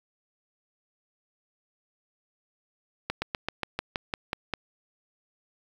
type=slowing click train; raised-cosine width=0.3 ms; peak=-12 dBFS; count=10; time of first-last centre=3.1-4.537 s; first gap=120 ms; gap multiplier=1.07; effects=7-bit